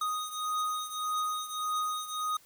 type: beating tone pair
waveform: square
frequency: 1244.5 / 1246.2 Hz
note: D#6 / D#6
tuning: 0 / +2 cents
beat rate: 1.7 Hz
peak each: -33 / -37 dBFS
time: 0.01-2.37 s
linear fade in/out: 5 ms
effects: white hiss -60 dBFS RMS until 2.45 s